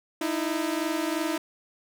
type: tone pair together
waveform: sawtooth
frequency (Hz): 308.1 / 331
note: D#4 / E4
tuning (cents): -17 / +7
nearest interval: minor second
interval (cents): 124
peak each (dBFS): -25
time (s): 0.21-1.38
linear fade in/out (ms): 5
effects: none